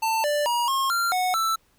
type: tone with pitch steps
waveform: square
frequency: 892 / 589 / 954 / 1077 / 1381 / 735 / 1326 Hz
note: A5 / D5 / A#5 / C6 / F6 / F#5 / E6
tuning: +23 / +5 / +40 / +50 / -20 / -12 / +10 cents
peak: -22 dBFS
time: 0.02-1.56 s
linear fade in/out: 10 ms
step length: 220 ms
effects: pink hiss -64 dBFS RMS until 1.78 s